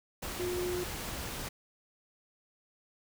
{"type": "tone in noise", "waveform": "sine", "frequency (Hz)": 358.2, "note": "F4", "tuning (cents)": 44, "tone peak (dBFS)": -32, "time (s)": [0.39, 0.84], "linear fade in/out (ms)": 10, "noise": "pink", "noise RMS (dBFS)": -39, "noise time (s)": [0.22, 1.49], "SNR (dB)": 4, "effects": []}